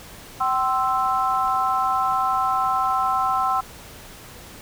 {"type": "chord", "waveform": "sine", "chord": "C major", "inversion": "second", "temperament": "equal with one note detuned", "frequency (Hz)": [767.4, 1046.5, 1318.5], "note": ["G5", "C6", "E6"], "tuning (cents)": [-37, 0, 0], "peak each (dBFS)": -23, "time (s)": [0.4, 3.61], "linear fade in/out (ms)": 10, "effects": ["pink hiss -42 dBFS RMS until 4.61 s"]}